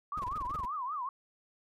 sine tone with vibrato, 1108.7 Hz, C#6, in tune, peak -33 dBFS, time 0.12-1.09 s, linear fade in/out 2 ms, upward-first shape triangle, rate 5.2 Hz, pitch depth 260 cents each way
brown noise bursts, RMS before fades -41 dBFS, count 11, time 0.17-0.656 s, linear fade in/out 5 ms, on 26 ms, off 20 ms
effects MP3 64 kbps

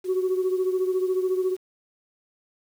sine beating tone pair, 370 / 384 Hz, F#4 / G4, 0 / -36 cents, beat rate 14 Hz, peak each -21 / -27 dBFS, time 0.04-1.57 s, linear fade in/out 50 ms, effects tanh soft clip ceiling -17 dBFS + 8-bit

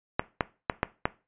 clicks, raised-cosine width 0.5 ms, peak -8 dBFS, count 5, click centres 0.195 / 0.408 / 0.698 / 0.831 / 1.055 s, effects noise-tail reverb RT60 0.3 s tail -18 dB re dry + resampled to 8000 Hz

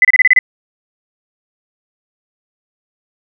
sine tone bursts, 2014 Hz, B6, 33 cents sharp, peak -4 dBFS, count 7, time 0.02-0.39 s, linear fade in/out 2 ms, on 28 ms, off 29 ms, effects none

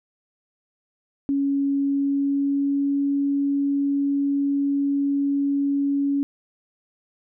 sine tone with pitch glide, 278.5 to 280.8 Hz, C#4 to C#4, +8 to +22 cents, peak -19 dBFS, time 1.29-6.23 s, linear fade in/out 0 ms, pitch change +14 cents, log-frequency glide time 1.77-3.02 s, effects none

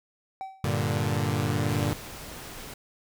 triangle tone with exponential decay, 768 Hz, G5, 36 cents flat, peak -28 dBFS, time 0.41-0.72 s, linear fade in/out 0 ms, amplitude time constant 66 ms
sawtooth chord, G minor, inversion none, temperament equal, 98 / 116.54 / 146.83 Hz, G2 / Bb2 / D3, 0 / 0 / 0 cents, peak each -25 dBFS, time 0.64-1.93 s, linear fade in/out 0 ms
pink noise, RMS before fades -41 dBFS, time 1.69-2.74 s, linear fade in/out 5 ms
effects none

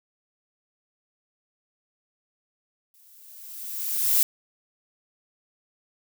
violet noise with exponential growth, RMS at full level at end -18 dBFS, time 2.94-4.23 s, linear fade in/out 1 ms, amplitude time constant 280 ms, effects none

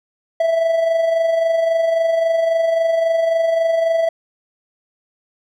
triangle tone with amplitude modulation, 659.3 Hz, E5, in tune, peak -10 dBFS, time 0.4-4.09 s, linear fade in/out 5 ms, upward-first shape sine, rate 23.7 Hz, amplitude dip 45%, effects none

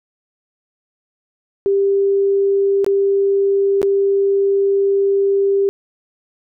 sine tone with dropouts, 395.5 Hz, G4, 15 cents sharp, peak -12 dBFS, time 1.66-5.69 s, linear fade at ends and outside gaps 0 ms, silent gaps 2.845-2.864 / 3.817-3.829 s, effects none

